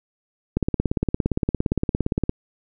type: click train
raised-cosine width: 3 ms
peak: -7 dBFS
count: 31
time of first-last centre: 0.57-2.294 s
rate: 17.4 Hz
effects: none